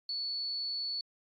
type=tone; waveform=sine; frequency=4435 Hz; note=C#8; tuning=in tune; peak=-33 dBFS; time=0.09-1.01 s; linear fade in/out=2 ms; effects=AAC 64 kbps